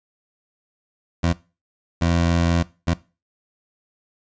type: tone bursts at uneven times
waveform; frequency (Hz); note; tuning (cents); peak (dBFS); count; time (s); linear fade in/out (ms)
20% pulse; 85; F2; -46; -12; 3; 1.23-1.33 / 2.01-2.63 / 2.87-2.94; 10
effects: noise-tail reverb RT60 0.3 s tail -19 dB re dry + resampled to 16000 Hz